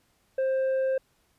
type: tone with tanh clipping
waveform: sine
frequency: 528 Hz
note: C5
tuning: 16 cents sharp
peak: -24 dBFS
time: 0.38-0.98 s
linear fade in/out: 5 ms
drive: 4 dB
effects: pink hiss -68 dBFS RMS until 1.38 s + resampled to 32000 Hz